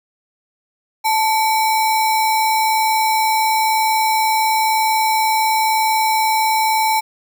sine tone with sample-and-hold, 879 Hz, A5, 2 cents flat, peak -13 dBFS, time 1.04-7.01 s, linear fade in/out 20 ms, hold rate 3150 Hz, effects none

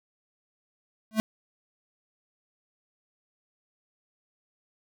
square tone with exponential growth, 218.6 Hz, A3, 11 cents flat, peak -17 dBFS, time 1.11-1.2 s, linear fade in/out 0 ms, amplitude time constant 18 ms, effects none

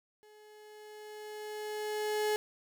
35% pulse tone with level ramp, 424.3 Hz, G#4, 37 cents sharp, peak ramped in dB -55 to -26 dBFS, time 0.23-2.36 s, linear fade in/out 0 ms, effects none

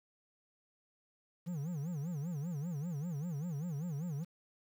triangle tone with vibrato, 158 Hz, D#3, 27 cents sharp, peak -34 dBFS, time 1.46-4.25 s, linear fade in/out 20 ms, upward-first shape sine, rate 5.1 Hz, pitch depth 230 cents each way, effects 10-bit

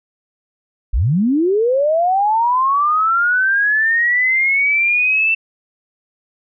sine linear sweep, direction up, 38.69 to 2677 Hz, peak -12 dBFS, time 0.93-5.35 s, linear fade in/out 10 ms, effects none

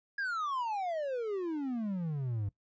triangle exponential sweep, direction down, 1671 to 96.6 Hz, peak -30 dBFS, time 0.18-2.49 s, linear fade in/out 5 ms, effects noise-tail reverb RT60 0.1 s tail -19 dB re dry + resampled to 16000 Hz

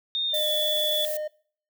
sine tone with pitch glide, 3665 to 3439 Hz, A#7 to A7, -30 to -40 cents, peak -24 dBFS, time 0.15-1.05 s, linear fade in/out 0 ms, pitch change -110 cents, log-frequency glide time 0.28-0.46 s
triangle tone, 610 Hz, D#5, 34 cents flat, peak -26 dBFS, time 0.33-1.28 s, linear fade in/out 10 ms
violet noise, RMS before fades -33 dBFS, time 0.34-1.17 s, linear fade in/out 2 ms
effects noise-tail reverb RT60 0.5 s tail -23 dB re dry

